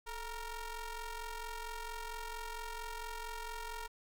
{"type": "ring-modulated tone", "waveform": "sawtooth", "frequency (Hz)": 460.8, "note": "A#4", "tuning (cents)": -20, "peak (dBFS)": -34, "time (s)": [0.06, 3.88], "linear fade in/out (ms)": 20, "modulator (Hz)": 483, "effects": []}